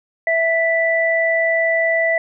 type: tone pair together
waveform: sine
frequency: 659.3 / 1975.7 Hz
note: E5 / B6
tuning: 0 / 0 cents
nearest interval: octave + perfect fifth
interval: 1900 cents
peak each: -17 dBFS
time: 0.27-2.18 s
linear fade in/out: 2 ms
effects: none